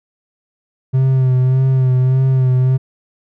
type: tone with vibrato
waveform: triangle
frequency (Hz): 130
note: C3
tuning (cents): -11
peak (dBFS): -8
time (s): 0.93-2.78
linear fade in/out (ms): 20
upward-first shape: sine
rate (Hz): 1.7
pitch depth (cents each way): 35
effects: none